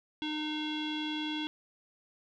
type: tone with low-pass filter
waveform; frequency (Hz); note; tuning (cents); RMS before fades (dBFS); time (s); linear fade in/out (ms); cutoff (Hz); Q
square; 305.1; D#4; -34; -35; 0.22-1.47; 0; 3300; 7
effects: none